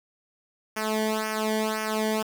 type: tone with flanger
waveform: sawtooth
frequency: 217.2 Hz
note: A3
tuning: 22 cents flat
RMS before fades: -27 dBFS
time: 0.76-2.23 s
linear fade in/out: 10 ms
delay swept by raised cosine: 0.25 to 0.78 ms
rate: 1.9 Hz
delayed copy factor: -0.95
effects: 8-bit